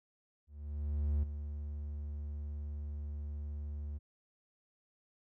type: tone with ADSR envelope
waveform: triangle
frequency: 73.42 Hz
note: D2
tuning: in tune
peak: -26 dBFS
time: 0.47-3.99 s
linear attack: 760 ms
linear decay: 8 ms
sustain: -10 dB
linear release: 23 ms
effects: none